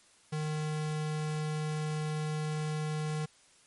square tone, 153.5 Hz, D#3, 23 cents flat, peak -32 dBFS, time 0.32-3.26 s, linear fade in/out 10 ms, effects white hiss -62 dBFS RMS until 3.66 s + MP3 48 kbps

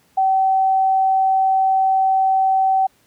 sine tone, 766 Hz, G5, 40 cents flat, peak -13 dBFS, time 0.17-2.87 s, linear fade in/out 10 ms, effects pink hiss -58 dBFS RMS until 3.06 s + high-pass 80 Hz 12 dB/octave

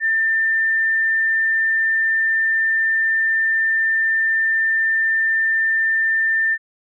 sine tone, 1792 Hz, A6, 31 cents sharp, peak -15 dBFS, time 0-6.58 s, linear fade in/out 50 ms, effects none

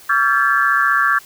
sine tone cluster, 1139 / 1363 / 1591 / 1726 Hz, C#6 / F6 / G6 / A6, +47 / -43 / +25 / -34 cents, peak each -18 dBFS, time 0.09-1.19 s, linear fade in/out 10 ms, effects white hiss -43 dBFS RMS until 1.25 s

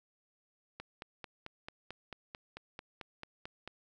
click train, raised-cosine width 0.3 ms, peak -27 dBFS, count 14, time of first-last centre 0.8-3.676 s, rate 4.52 Hz, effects none

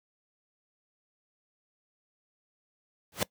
pink noise with exponential growth, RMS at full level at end -24 dBFS, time 3.12-3.23 s, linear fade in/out 2 ms, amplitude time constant 23 ms, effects noise-tail reverb RT60 0.1 s tail -22 dB re dry + high-pass 80 Hz 12 dB/octave

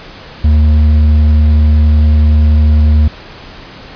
sine tone with hard clipping, 75.9 Hz, D#2, 42 cents flat, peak -6 dBFS, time 0.44-3.08 s, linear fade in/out 5 ms, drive 5 dB, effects pink hiss -32 dBFS RMS until 3.95 s + resampled to 11025 Hz

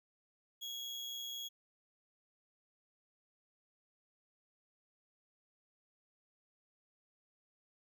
35% pulse tone with amplitude modulation, 3322 Hz, G#7, in tune, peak -38 dBFS, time 0.61-1.49 s, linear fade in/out 20 ms, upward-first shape sine, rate 124 Hz, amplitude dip 35%, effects none

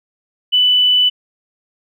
triangle tone with tanh clipping, 2986 Hz, F#7, 15 cents sharp, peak -9 dBFS, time 0.52-1.1 s, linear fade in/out 20 ms, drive 2 dB, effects none

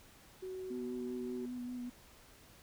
sine tone, 373.5 Hz, F#4, 16 cents sharp, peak -40 dBFS, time 0.42-1.46 s, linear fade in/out 10 ms
sine tone with vibrato, 246.9 Hz, B3, in tune, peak -39 dBFS, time 0.7-1.9 s, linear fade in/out 10 ms, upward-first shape sine, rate 5.1 Hz, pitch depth 21 cents each way
effects tanh soft clip ceiling -30 dBFS + pink hiss -60 dBFS RMS until 2.62 s

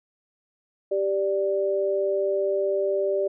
sine tone pair together, 392 / 587.3 Hz, G4 / D5, 0 / 0 cents, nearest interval perfect fifth, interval 700 cents, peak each -24 dBFS, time 0.91-3.28 s, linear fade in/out 10 ms, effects none

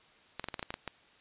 clicks, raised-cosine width 0.3 ms, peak -20 dBFS, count 9, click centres 0.396 / 0.442 / 0.486 / 0.542 / 0.594 / 0.628 / 0.705 / 0.741 / 0.877 s, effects white hiss -61 dBFS RMS until 1.2 s + resampled to 8000 Hz

